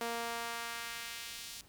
sawtooth tone with high-pass filter sweep, 233.1 Hz, A#3, in tune, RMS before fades -41 dBFS, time 0.01-1.61 s, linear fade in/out 2 ms, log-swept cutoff 480 to 4400 Hz, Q 0.9, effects pink hiss -62 dBFS RMS until 1.68 s

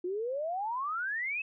sine exponential sweep, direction up, 346.8 to 2637 Hz, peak -31 dBFS, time 0.04-1.42 s, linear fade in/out 5 ms, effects none

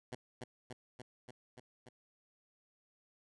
10% pulse tone with echo, 124.9 Hz, B2, 20 cents sharp, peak -33 dBFS, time 0.12-0.15 s, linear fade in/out 5 ms, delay 290 ms, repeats 6, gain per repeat -2 dB, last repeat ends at 1.89 s, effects resampled to 24000 Hz

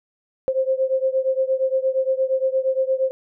sine beating tone pair, 523.3 / 531.9 Hz, C5 / C5, 0 / +28 cents, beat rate 8.6 Hz, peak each -20 / -22 dBFS, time 0.48-3.11 s, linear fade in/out 0 ms, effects none

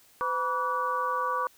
sine tone cluster, 507 / 969 / 1148 / 1478 Hz, B4 / B5 / D6 / F#6, +45 / -33 / -40 / -2 cents, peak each -34 / -32 / -28 / -36 dBFS, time 0.21-1.47 s, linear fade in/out 0 ms, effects white hiss -59 dBFS RMS until 1.57 s

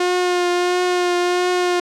sawtooth tone with vibrato, 357.1 Hz, F4, 39 cents sharp, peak -12 dBFS, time 0-1.8 s, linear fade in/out 5 ms, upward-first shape triangle, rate 1.5 Hz, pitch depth 21 cents each way, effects low-pass 7000 Hz 12 dB/octave

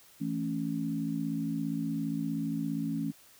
sine chord, A major, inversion second, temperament equal, 164.81 / 220 / 277.2 Hz, E3 / A3 / C#4, 0 / 0 / 0 cents, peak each -35 / -35 / -33 dBFS, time 0.2-3.12 s, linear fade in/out 20 ms, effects white hiss -58 dBFS RMS until 3.39 s

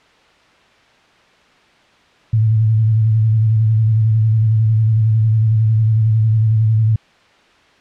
sine tone with vibrato, 110.2 Hz, A2, 3 cents sharp, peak -10 dBFS, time 2.33-6.96 s, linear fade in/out 5 ms, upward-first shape square, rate 11 Hz, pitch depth 33 cents each way, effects white hiss -50 dBFS RMS until 7.8 s + low-pass 3000 Hz 12 dB/octave

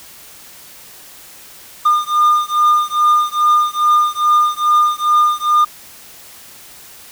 triangle beating tone pair, 1210 / 1212.4 Hz, D#6 / D#6, -49 / -45 cents, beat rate 2.4 Hz, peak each -12 dBFS, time 1.85-5.65 s, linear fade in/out 10 ms, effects white hiss -39 dBFS RMS until 7.11 s

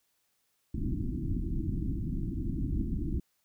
pink low-pass noise, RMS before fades -32 dBFS, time 0.74-3.2 s, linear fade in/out 5 ms, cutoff 340 Hz, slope 96 dB/octave, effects white hiss -75 dBFS RMS until 3.44 s

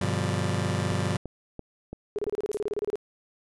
sawtooth chord, G dominant seventh, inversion none, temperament just, 98 / 122.5 / 147 / 176.4 Hz, G2 / B2 / D3 / F3, 0 / -14 / +2 / +18 cents, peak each -25 / -27 / -28 / -27 dBFS, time 0.01-1.17 s, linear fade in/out 5 ms
click train, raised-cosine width 2 ms, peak -23 dBFS, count 5, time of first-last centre 0.92-2.267 s, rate 2.97 Hz
sine tone bursts, 416.1 Hz, G#4, 3 cents sharp, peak -25 dBFS, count 15, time 2.16-2.956 s, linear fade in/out 0 ms, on 26 ms, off 29 ms
violet noise with exponential decay, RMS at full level -33 dBFS, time 2.53-2.62 s, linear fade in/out 2 ms, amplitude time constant 18 ms
effects resampled to 24000 Hz

